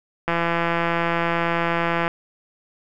click train, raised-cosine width 0.5 ms, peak -7 dBFS, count 305, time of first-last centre 0.28-2.079 s, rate 169 Hz, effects none

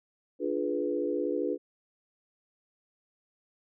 sine chord, D diminished seventh, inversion none, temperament equal with one note detuned, 293.7 / 349.2 / 421.1 / 493.9 Hz, D4 / F4 / Ab4 / Cb5, 0 / 0 / +24 / 0 cents, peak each -33 dBFS, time 0.39-1.58 s, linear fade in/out 50 ms, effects none

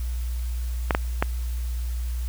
clicks, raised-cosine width 0.5 ms, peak -5 dBFS, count 3, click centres 0.908 / 0.949 / 1.225 s, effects added 60 Hz sine -25 dBFS peak until 2.28 s + white hiss -46 dBFS RMS until 2.28 s

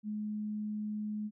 sine tone, 211.5 Hz, G#3, 32 cents sharp, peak -34 dBFS, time 0.03-1.31 s, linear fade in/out 50 ms, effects none

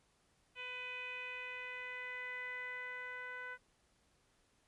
10% pulse tone with low-pass filter sweep, 500 Hz, B4, 21 cents sharp, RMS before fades -45 dBFS, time 0.55-3.58 s, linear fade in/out 50 ms, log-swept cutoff 2700 to 1700 Hz, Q 5.8, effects pink hiss -74 dBFS RMS until 4.67 s + resampled to 24000 Hz

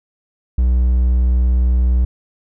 triangle tone, 61.74 Hz, B1, in tune, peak -9 dBFS, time 0.58-2.05 s, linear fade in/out 5 ms, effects none

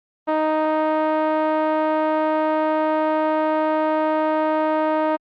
5% pulse tone with low-pass filter, 311.1 Hz, D#4, in tune, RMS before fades -20 dBFS, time 0.27-5.17 s, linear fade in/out 20 ms, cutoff 790 Hz, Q 1.5, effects Opus 32 kbps

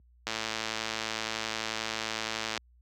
click train, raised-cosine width 0.2 ms, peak -14 dBFS, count 257, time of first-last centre 0.27-2.576 s, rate 111 Hz, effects added 60 Hz sine -42 dBFS peak until 2.81 s + high-pass 150 Hz 12 dB/octave

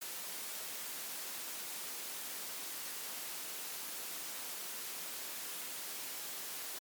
white high-pass noise, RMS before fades -43 dBFS, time 0.01-6.79 s, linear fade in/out 10 ms, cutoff 220 Hz, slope 12 dB/octave, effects MP3 96 kbps

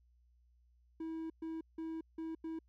triangle tone bursts at uneven times, 323.4 Hz, E4, 33 cents flat, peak -37 dBFS, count 5, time 1-1.3 / 1.42-1.61 / 1.78-2.01 / 2.18-2.35 / 2.44-2.59 s, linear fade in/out 5 ms, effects added 60 Hz sine -66 dBFS peak until 2.68 s

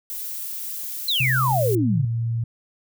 violet noise, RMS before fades -31 dBFS, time 0.1-1.75 s, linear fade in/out 0 ms
sine exponential sweep, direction down, 4192 to 123.47 Hz, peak -19 dBFS, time 1.08-2.05 s, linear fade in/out 5 ms
sine tone with pitch glide, 129 to 115.59 Hz, C3 to A#2, -24 to -14 cents, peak -21 dBFS, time 1.2-2.44 s, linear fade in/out 5 ms, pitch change -190 cents, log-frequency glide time 1.56-1.65 s
effects none

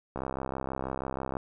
click train, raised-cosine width 1 ms, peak -19 dBFS, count 81, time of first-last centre 0.16-1.368 s, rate 66.2 Hz, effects none

